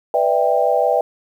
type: chord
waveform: sine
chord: E minor seventh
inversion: second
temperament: just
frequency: 494.4 / 593.3 / 659.3 / 791.1 Hz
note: B4 / D5 / E5 / G5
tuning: +2 / +18 / 0 / +16 cents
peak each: -19 dBFS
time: 0.14-1.01 s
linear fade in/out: 2 ms
effects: 8-bit